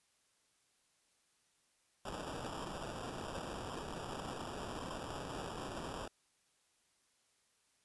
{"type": "noise with sample-and-hold", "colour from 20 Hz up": "violet", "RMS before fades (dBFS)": -44, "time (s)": [2.05, 6.08], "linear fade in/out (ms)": 5, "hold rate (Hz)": 2100, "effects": ["white hiss -75 dBFS RMS until 7.84 s", "resampled to 24000 Hz"]}